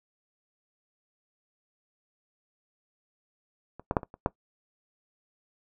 clicks, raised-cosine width 1 ms, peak -28 / -12 / -8 / -24 / -30 / -9 dBFS, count 6, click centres 3.796 / 3.911 / 3.968 / 4.032 / 4.141 / 4.261 s, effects noise-tail reverb RT60 0.1 s tail -19 dB re dry

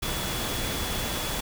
sine tone in noise, 3400 Hz, G#7, 40 cents sharp, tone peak -38 dBFS, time 0.02-1.41 s, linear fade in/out 10 ms, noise pink, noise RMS -30 dBFS, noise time 0.02-1.41 s, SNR -11 dB, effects none

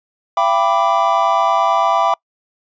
triangle chord, E minor seventh, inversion none, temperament equal with one note detuned, 675.1 / 784 / 987.8 / 1174.7 Hz, E5 / G5 / B5 / D6, +41 / 0 / 0 / 0 cents, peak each -16 dBFS, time 0.37-2.14 s, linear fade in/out 2 ms, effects noise-tail reverb RT60 0.1 s tail -26 dB re dry + resampled to 16000 Hz

